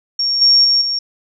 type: tone with level steps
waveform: sine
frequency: 5530 Hz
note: F8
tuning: 18 cents flat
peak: -14 / -7 / -10 / -16 dBFS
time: 0.19-0.99 s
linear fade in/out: 5 ms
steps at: 0.41 / 0.64 / 0.81 s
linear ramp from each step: 10 ms
effects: none